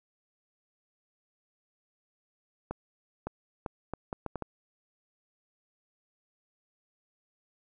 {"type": "accelerating click train", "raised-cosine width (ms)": 1, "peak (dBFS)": -20, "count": 8, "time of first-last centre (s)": [2.71, 4.423], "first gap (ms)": 560, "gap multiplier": 0.7, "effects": []}